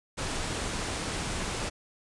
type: low-pass noise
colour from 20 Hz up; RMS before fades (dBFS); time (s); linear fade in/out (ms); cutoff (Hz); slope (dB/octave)
pink; -33; 0.17-1.7; 20; 9900; 48
effects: resampled to 24000 Hz